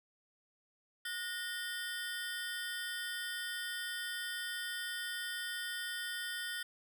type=ring-modulated tone; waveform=25% pulse; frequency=1651 Hz; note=G#6; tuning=11 cents flat; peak=-31 dBFS; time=1.05-6.63 s; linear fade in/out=5 ms; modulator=199 Hz; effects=none